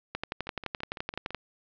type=two click trains; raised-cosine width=0.3 ms; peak=-23 / -15 dBFS; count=6 / 15; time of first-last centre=0.47-1.306 / 0.15-1.347 s; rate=5.98 / 11.7 Hz; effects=low-pass 5000 Hz 12 dB/octave

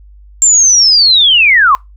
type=linear sweep; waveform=sine; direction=down; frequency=7410 to 1016 Hz; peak=-4 dBFS; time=0.42-1.75 s; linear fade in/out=0 ms; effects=noise-tail reverb RT60 0.2 s tail -24 dB re dry + added 50 Hz sine -35 dBFS peak until 1.96 s

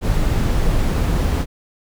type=noise; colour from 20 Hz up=brown; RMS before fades=-17 dBFS; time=0.01-1.46 s; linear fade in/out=50 ms; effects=none

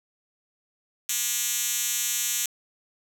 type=tone with high-pass filter; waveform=5% pulse; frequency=240 Hz; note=B3; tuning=49 cents flat; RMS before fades=-27 dBFS; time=1.09-2.46 s; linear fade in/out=2 ms; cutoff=5600 Hz; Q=1.2; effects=8-bit

